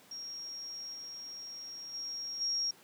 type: tone with level steps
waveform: sine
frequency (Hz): 5588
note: F8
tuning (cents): 0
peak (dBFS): -40 / -42 / -37 / -30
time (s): 0.11-2.71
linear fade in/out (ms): 5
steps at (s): 0.93 / 1.93 / 2.4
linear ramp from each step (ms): 20
effects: pink hiss -59 dBFS RMS until 2.83 s + high-pass 200 Hz 12 dB/octave